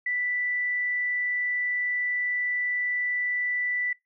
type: tone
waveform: sine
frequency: 1975.5 Hz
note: B6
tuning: in tune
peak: -25 dBFS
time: 0.06-3.93 s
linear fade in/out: 5 ms
effects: noise-tail reverb RT60 0.2 s tail -23 dB re dry